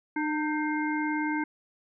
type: harmonic tone with a mistuned harmonic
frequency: 303 Hz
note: D#4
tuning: 46 cents flat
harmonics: 1 / 3 / 5 / 7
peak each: -28 / -33 / -35 / -36 dBFS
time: 0.16-1.44 s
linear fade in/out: 5 ms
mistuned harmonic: 5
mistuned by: +52 cents
effects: none